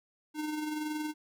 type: tone with amplitude modulation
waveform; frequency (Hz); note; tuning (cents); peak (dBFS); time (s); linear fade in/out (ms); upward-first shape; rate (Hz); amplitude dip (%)
square; 304.7; D#4; -36; -32; 0.34-1.14; 50; sine; 21.3; 40
effects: none